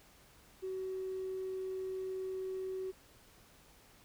triangle tone with tanh clipping, 377 Hz, F#4, 32 cents sharp, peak -36 dBFS, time 0.62-2.92 s, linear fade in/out 20 ms, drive 1 dB, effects pink hiss -62 dBFS RMS until 4.04 s

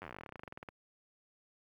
slowing click train, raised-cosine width 0.5 ms, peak -30 dBFS, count 25, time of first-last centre 0.02-0.688 s, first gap 10 ms, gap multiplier 1.08, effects high-pass 60 Hz 12 dB/octave + 11-bit

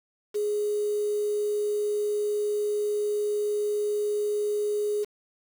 sine tone with quantisation, 416.6 Hz, G#4, 5 cents sharp, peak -24 dBFS, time 0.34-5.05 s, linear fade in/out 20 ms, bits 7, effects none

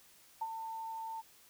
sine tone with ADSR envelope, 897 Hz, A5, 33 cents sharp, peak -32 dBFS, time 0.41-1.22 s, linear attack 9 ms, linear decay 43 ms, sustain -7 dB, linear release 25 ms, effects white hiss -62 dBFS RMS until 1.49 s

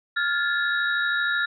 sine tone cluster, 1404 / 1663 / 1736 / 3811 Hz, F6 / G#6 / A6 / A#7, +9 / +2 / -24 / +38 cents, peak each -24 / -32 / -26 / -31 dBFS, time 0.16-1.46 s, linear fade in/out 10 ms, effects none

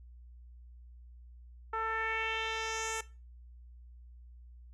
10% pulse tone with low-pass filter sweep, 445.3 Hz, A4, 21 cents sharp, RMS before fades -35 dBFS, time 1.73-3.01 s, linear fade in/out 5 ms, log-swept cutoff 1200 to 8800 Hz, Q 2.5, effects noise-tail reverb RT60 0.3 s tail -18 dB re dry + added 60 Hz sine -50 dBFS peak until 4.73 s

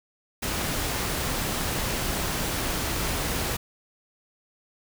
pink noise, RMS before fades -28 dBFS, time 0.42-3.57 s, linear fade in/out 10 ms, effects none

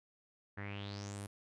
sawtooth tone with low-pass filter sweep, 100.9 Hz, G#2, 49 cents flat, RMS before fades -44 dBFS, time 0.57-1.27 s, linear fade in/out 10 ms, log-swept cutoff 1700 to 11000 Hz, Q 5.9, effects none

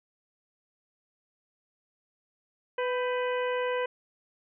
harmonic tone with a mistuned harmonic, 497.6 Hz, B4, 13 cents sharp, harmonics 1 / 2 / 3 / 4 / 5 / 6, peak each -28 / -34 / -38 / -40 / -42 / -44 dBFS, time 2.78-3.86 s, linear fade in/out 5 ms, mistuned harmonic 3, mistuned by +71 cents, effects none

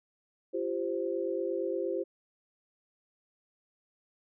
sine chord, F suspended second, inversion none, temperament equal with one note detuned, 343.4 / 392 / 523.3 Hz, F4 / G4 / C5, -29 / 0 / 0 cents, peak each -34 dBFS, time 0.53-2.04 s, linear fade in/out 20 ms, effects none

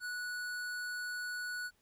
triangle tone with hard clipping, 1472 Hz, F#6, 9 cents flat, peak -39 dBFS, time 0-1.71 s, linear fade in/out 50 ms, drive 18 dB, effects pink hiss -73 dBFS RMS until 1.81 s

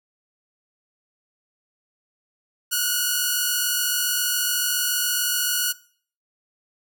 5% pulse tone pair together, 1432.9 / 1480 Hz, F6 / F#6, +44 / 0 cents, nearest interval minor second, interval 56 cents, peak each -12 dBFS, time 2.71-5.73 s, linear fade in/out 20 ms, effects noise-tail reverb RT60 0.5 s tail -21 dB re dry

